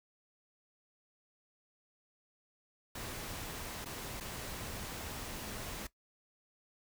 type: noise with dropouts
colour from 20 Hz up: pink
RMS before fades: -43 dBFS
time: 2.95-5.87 s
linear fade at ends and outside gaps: 5 ms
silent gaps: 3.847-3.857 / 4.202-4.207 s
effects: noise-tail reverb RT60 0.1 s tail -17 dB re dry